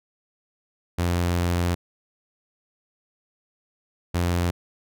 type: tone pair in turn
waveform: sawtooth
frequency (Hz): 87.31 / 87.31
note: F2 / F2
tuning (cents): 0 / 0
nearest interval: unison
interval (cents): 0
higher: neither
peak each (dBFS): -17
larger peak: neither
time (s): 0.98-1.75 / 4.14-4.51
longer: first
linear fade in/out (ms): 10
effects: none